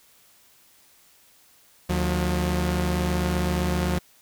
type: tone pair together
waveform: sawtooth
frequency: 75.5 / 179.09 Hz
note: D2 / F3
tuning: +48 / +44 cents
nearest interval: octave + minor third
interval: 1496 cents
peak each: -21 dBFS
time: 1.89-3.99 s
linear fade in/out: 10 ms
effects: white hiss -57 dBFS RMS until 4.21 s